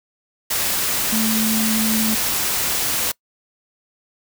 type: tone in noise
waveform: sine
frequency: 220 Hz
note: A3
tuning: in tune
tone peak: -19 dBFS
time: 1.12-2.15 s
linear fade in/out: 10 ms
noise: white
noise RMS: -21 dBFS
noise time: 0.5-3.12 s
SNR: -1 dB
effects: noise-tail reverb RT60 0.1 s tail -24 dB re dry